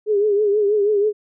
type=tone with vibrato; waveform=sine; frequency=413.8 Hz; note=G#4; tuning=6 cents flat; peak=-14 dBFS; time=0.06-1.13 s; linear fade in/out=50 ms; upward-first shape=triangle; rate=6.2 Hz; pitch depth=83 cents each way; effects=none